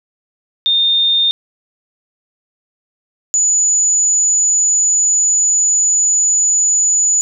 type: tone pair in turn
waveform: sine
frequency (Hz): 3640 / 6929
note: A#7 / A8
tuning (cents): -42 / -28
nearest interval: major seventh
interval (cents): 1114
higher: second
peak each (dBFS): -10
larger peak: neither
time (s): 0.66-1.31 / 3.34-7.21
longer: second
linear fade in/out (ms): 0
effects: none